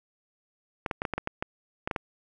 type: clicks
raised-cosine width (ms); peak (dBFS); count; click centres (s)
0.5; -14; 11; 0.862 / 0.912 / 1.019 / 1.052 / 1.137 / 1.18 / 1.274 / 1.425 / 1.875 / 1.912 / 1.962
effects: none